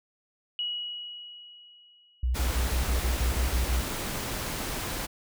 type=tone with exponential decay; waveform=sine; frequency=2913 Hz; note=F#7; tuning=28 cents flat; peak=-27 dBFS; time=0.59-2.53 s; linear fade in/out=1 ms; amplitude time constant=420 ms
type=tone bursts; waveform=sine; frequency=61.74 Hz; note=B1; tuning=in tune; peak=-23 dBFS; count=10; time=2.23-3.808 s; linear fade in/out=5 ms; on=120 ms; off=42 ms
type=noise; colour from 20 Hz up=pink; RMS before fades=-33 dBFS; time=2.34-5.07 s; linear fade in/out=20 ms
effects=none

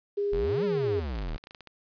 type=tone with pitch glide; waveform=sine; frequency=406 to 410.2 Hz; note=G#4 to G#4; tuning=-39 to -21 cents; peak=-25 dBFS; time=0.17-1 s; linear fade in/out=10 ms; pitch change=+18 cents; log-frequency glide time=0.47-0.6 s
type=exponential two-way sweep; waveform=square; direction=up then down; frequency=34.05 to 207.7 to 34.05 Hz; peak=-31 dBFS; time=0.32-1.37 s; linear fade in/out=10 ms; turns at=0.64 s
type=clicks; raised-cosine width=0.2 ms; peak=-28 dBFS; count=12; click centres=1.156 / 1.188 / 1.223 / 1.289 / 1.345 / 1.38 / 1.439 / 1.471 / 1.509 / 1.548 / 1.607 / 1.673 s
effects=resampled to 11025 Hz + 10-bit

